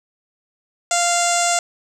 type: tone with low-pass filter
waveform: sawtooth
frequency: 695 Hz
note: F5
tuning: 9 cents flat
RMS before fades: -18 dBFS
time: 0.91-1.59 s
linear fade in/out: 2 ms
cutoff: 7400 Hz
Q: 7.6
effects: 8-bit